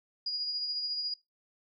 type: tone with tremolo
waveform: sine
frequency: 4879 Hz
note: D#8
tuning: 35 cents flat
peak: -30 dBFS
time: 0.26-1.14 s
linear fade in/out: 5 ms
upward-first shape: sine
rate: 14 Hz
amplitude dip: 35%
effects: noise-tail reverb RT60 0.2 s tail -19 dB re dry